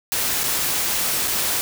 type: noise with dropouts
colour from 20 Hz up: white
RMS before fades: -22 dBFS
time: 0.12-1.61 s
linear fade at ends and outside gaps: 0 ms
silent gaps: 0.435-0.44 / 1.275-1.279 s
effects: none